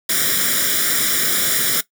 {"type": "noise with comb filter", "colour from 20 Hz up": "white", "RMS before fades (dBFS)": -18, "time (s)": [0.09, 1.81], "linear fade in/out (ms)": 5, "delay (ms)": 0.56, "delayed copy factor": 0.9, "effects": ["noise-tail reverb RT60 0.1 s tail -17 dB re dry", "high-pass 150 Hz 12 dB/octave"]}